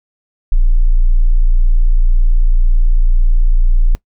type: tone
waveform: sine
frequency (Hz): 29.04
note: A#0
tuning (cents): -6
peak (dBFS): -6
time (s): 0.52-3.95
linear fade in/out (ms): 0
effects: noise-tail reverb RT60 0.1 s tail -22 dB re dry